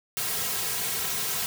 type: noise with comb filter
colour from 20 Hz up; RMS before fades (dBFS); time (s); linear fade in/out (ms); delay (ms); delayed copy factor
white; -29; 0.17-1.46; 0; 3.4; -0.8
effects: none